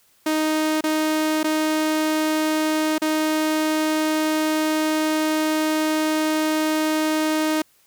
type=tone with dropouts; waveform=sawtooth; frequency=311.1 Hz; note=D#4; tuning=in tune; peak=-15 dBFS; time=0.26-7.62 s; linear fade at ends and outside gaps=5 ms; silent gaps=0.809-0.838 / 1.432-1.442 / 2.982-3.018 s; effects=white hiss -59 dBFS RMS until 7.86 s